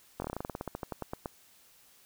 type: slowing click train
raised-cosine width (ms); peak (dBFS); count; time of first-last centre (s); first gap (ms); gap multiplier
1; -21; 19; 0.2-1.258; 21; 1.11
effects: white hiss -61 dBFS RMS until 2.05 s